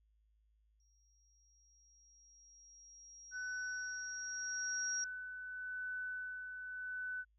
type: tone with exponential growth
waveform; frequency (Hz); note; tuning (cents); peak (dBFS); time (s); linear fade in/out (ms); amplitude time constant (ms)
sine; 5640; F8; +16; -36; 0.8-5.04; 1; 920
type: tone with tremolo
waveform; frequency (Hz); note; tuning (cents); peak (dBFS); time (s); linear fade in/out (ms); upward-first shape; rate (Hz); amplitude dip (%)
sine; 1500; F#6; +23; -39; 3.31-7.25; 50; sine; 0.85; 45
effects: added 53 Hz sine -70 dBFS peak until 7.38 s